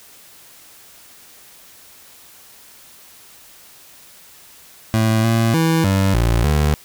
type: tone with pitch steps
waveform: 25% pulse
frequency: 111 / 114 / 163.1 / 96.9 / 57.8 / 74.6 Hz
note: A2 / A#2 / E3 / G2 / A#1 / D2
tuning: +16 / -38 / -18 / -20 / -14 / +28 cents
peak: -10 dBFS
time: 4.94-6.74 s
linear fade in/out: 0 ms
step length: 300 ms
effects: white hiss -45 dBFS RMS until 6.84 s